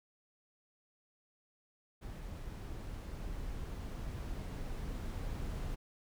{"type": "noise with level ramp", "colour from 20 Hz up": "brown", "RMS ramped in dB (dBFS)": [-44, -39], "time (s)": [2.01, 5.76], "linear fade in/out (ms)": 20, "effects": []}